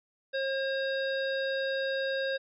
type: harmonic tone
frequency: 538 Hz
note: C5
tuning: 48 cents sharp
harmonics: 1 / 3 / 5 / 7 / 9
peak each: -30 / -34 / -47 / -40 / -46 dBFS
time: 0.33-2.38 s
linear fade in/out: 20 ms
effects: none